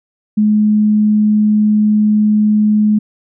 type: tone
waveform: sine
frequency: 211.8 Hz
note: G#3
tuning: 34 cents sharp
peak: -8 dBFS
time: 0.37-2.99 s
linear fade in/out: 10 ms
effects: none